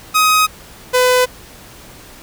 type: tone pair in turn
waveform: sawtooth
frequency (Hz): 1259 / 502.2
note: D#6 / B4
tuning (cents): +20 / +29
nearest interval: octave + major third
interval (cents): 1591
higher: first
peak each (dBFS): -6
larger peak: neither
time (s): 0.14-0.47 / 0.93-1.26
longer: neither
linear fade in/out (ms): 20
effects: pink hiss -39 dBFS RMS until 2.22 s